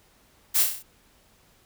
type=noise with echo; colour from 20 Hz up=blue; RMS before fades=-21 dBFS; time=0.54-0.64 s; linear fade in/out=20 ms; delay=32 ms; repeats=6; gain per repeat=-4 dB; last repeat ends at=0.832 s; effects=pink hiss -60 dBFS RMS until 1.65 s